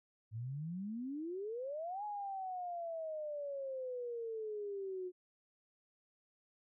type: exponential two-way sweep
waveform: sine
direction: up then down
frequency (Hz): 105.7 to 844 to 359.4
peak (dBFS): -39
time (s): 0.31-5.12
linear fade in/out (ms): 50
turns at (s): 2.04
effects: none